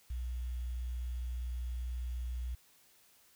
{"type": "tone with quantisation", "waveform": "sine", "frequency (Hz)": 61, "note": "B1", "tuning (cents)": -21, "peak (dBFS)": -35, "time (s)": [0.1, 2.55], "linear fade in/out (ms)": 5, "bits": 10, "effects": ["white hiss -65 dBFS RMS until 3.35 s"]}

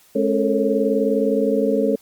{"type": "tone cluster", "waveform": "sine", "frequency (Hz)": [212.4, 272.4, 435.2, 454.7, 548], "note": ["G#3", "C#4", "A4", "A#4", "C#5"], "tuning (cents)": [39, -30, -19, -43, -20], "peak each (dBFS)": -22, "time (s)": [0.15, 1.96], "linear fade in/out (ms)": 10, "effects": ["white hiss -53 dBFS RMS until 2.01 s", "MP3 96 kbps"]}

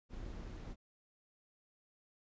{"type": "noise with amplitude modulation", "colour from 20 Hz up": "brown", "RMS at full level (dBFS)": -44, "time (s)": [0.09, 0.76], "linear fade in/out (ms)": 50, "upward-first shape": "sine", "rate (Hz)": 278, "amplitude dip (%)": 45, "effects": ["resampled to 16000 Hz"]}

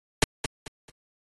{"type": "noise with echo", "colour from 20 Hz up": "pink", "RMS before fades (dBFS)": -18, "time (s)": [0.22, 0.24], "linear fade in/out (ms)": 2, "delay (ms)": 220, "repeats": 3, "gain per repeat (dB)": -10, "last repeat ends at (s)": 0.9, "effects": ["low-pass 10000 Hz 12 dB/octave", "AAC 32 kbps"]}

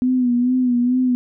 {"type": "tone with vibrato", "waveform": "sine", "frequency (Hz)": 248.5, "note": "B3", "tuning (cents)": 11, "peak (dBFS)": -14, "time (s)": [0.02, 1.15], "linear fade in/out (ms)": 0, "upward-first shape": "sine", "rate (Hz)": 2.3, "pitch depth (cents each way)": 53, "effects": []}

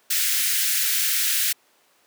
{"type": "high-pass noise", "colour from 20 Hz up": "white", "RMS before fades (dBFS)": -22, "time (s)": [0.1, 1.53], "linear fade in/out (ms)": 10, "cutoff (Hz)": 1500, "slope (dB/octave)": 48, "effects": ["pink hiss -60 dBFS RMS until 2.06 s", "high-pass 400 Hz 12 dB/octave"]}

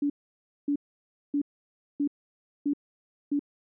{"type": "tone bursts", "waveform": "sine", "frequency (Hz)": 287.3, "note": "D4", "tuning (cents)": -38, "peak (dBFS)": -23, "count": 6, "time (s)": [0.02, 3.394], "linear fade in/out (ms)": 5, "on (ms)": 79, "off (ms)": 580, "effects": []}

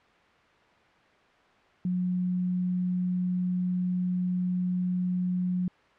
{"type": "tone", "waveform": "sine", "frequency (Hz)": 180.9, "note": "F#3", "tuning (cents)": -39, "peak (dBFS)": -25, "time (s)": [1.85, 5.68], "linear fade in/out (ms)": 2, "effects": ["white hiss -59 dBFS RMS until 5.98 s", "low-pass 2000 Hz 12 dB/octave"]}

